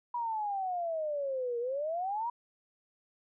sine exponential two-way sweep, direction down then up, 974 to 466.2 to 974 Hz, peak -31 dBFS, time 0.14-2.3 s, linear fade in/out 5 ms, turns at 1.59 s, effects none

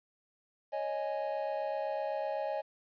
triangle chord, C# suspended second, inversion none, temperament equal, 554.4 / 622.3 / 830.6 Hz, C#5 / D#5 / G#5, 0 / 0 / 0 cents, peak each -35 / -34 / -36 dBFS, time 0.72-2.62 s, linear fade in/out 20 ms, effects resampled to 11025 Hz + 11-bit

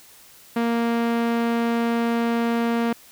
sawtooth tone with low-pass filter, 233.1 Hz, A#3, in tune, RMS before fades -22 dBFS, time 0.56-2.93 s, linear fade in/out 5 ms, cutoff 2900 Hz, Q 0.6, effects white hiss -49 dBFS RMS until 3.11 s

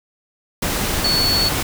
sine tone in noise, 4424 Hz, C#8, 4 cents flat, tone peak -16 dBFS, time 1.04-1.49 s, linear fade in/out 5 ms, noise pink, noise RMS -21 dBFS, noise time 0.62-1.63 s, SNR +2 dB, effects none

